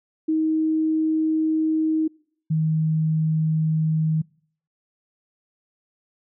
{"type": "tone pair in turn", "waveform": "sine", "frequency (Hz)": [315.5, 157.75], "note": ["D#4", "D#3"], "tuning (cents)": [24, 24], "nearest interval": "octave", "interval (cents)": 1200, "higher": "first", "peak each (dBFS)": -18, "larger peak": "neither", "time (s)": [[0.28, 2.08], [2.5, 4.22]], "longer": "first", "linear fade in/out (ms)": 10, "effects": ["noise-tail reverb RT60 0.6 s tail -26 dB re dry"]}